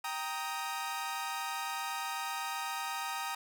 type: chord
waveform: sawtooth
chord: Eb major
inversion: first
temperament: equal with one note detuned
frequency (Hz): 784 / 932.3 / 1252.4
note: G5 / Bb5 / Eb6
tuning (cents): 0 / 0 / +11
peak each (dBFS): -37 / -35 / -36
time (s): 0.04-3.35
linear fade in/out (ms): 5
effects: none